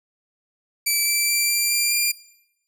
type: tone with pitch steps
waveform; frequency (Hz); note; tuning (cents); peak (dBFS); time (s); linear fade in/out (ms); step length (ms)
10% pulse; 2319 / 2334 / 2349 / 2364 / 2379 / 2394; D7 / D7 / D7 / D7 / D7 / D7; -22 / -11 / 0 / +11 / +22 / +33; -10; 0.86-2.12; 10; 210
effects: noise-tail reverb RT60 0.9 s tail -21 dB re dry